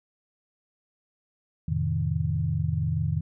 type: chord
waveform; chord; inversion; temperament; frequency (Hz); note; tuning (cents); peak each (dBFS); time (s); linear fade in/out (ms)
sine; F dominant seventh; none; equal; 87.31 / 110 / 130.81 / 155.56; F2 / A2 / C3 / Eb3; 0 / 0 / 0 / 0; -29 / -31 / -31 / -27; 1.68-3.21; 5
effects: none